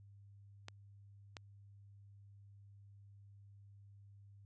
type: clicks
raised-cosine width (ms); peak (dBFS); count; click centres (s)
0.2; -29; 2; 0.684 / 1.368
effects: added 100 Hz sine -57 dBFS peak until 4.45 s + resampled to 22050 Hz